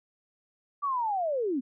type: linear sweep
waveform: sine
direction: down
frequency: 1173 to 237.3 Hz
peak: -26 dBFS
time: 0.82-1.61 s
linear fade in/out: 20 ms
effects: none